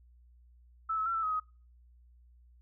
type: tone with pitch steps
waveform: sine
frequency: 1313 / 1293 / 1357 / 1324 / 1266 / 1259 Hz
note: E6 / E6 / E6 / E6 / D#6 / D#6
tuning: -7 / -34 / +50 / +7 / +30 / +20 cents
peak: -29 dBFS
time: 0.89-1.4 s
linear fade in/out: 10 ms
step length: 85 ms
effects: noise-tail reverb RT60 0.4 s tail -25 dB re dry + added 60 Hz sine -57 dBFS peak until 2.61 s